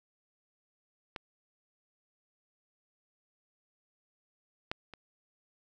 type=clicks; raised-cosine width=0.3 ms; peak=-22 / -17 / -30 dBFS; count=3; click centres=1.162 / 4.715 / 4.937 s; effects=none